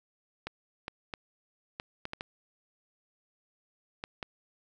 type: clicks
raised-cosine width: 0.3 ms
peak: -20 dBFS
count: 9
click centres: 0.47 / 0.881 / 1.138 / 1.799 / 2.054 / 2.134 / 2.209 / 4.039 / 4.228 s
effects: none